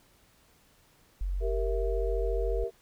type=tone; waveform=sine; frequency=46.16 Hz; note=F#1; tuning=3 cents flat; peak=-28 dBFS; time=1.21-2.64 s; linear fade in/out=0 ms
type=chord; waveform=sine; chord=E diminished; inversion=first; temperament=equal; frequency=392 / 466.2 / 659.3 Hz; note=G4 / Bb4 / E5; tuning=0 / 0 / 0 cents; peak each=-34 / -32 / -38 dBFS; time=1.4-2.71 s; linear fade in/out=50 ms
effects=pink hiss -63 dBFS RMS until 2.81 s